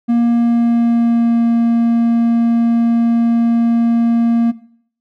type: tone with pitch glide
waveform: triangle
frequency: 235.5 to 232.7 Hz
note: A#3 to A#3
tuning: +18 to -3 cents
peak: -8 dBFS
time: 0.08-4.52 s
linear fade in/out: 20 ms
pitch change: -21 cents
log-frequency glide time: 0.25-1.45 s
effects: noise-tail reverb RT60 0.6 s tail -18 dB re dry

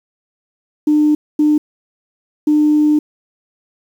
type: tone bursts at uneven times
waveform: sine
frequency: 300.9 Hz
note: D4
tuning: 42 cents sharp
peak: -8 dBFS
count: 3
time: 0.87-1.15 / 1.39-1.58 / 2.47-2.99 s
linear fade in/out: 5 ms
effects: tanh soft clip ceiling -4 dBFS + 7-bit

